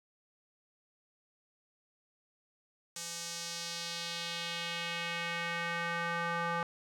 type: tone with band-pass filter sweep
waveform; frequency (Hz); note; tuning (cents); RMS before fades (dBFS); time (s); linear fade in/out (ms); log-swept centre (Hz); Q
square; 170; F3; -46; -37; 2.96-6.63; 2; 7100 to 1200; 1.6
effects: none